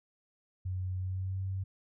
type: tone with pitch glide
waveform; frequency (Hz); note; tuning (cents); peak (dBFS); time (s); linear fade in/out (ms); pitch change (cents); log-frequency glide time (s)
sine; 92.5 to 95.38; F#2 to G2; 0 to -47; -32; 0.65-1.64; 10; +53; 0.98-1.41
effects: none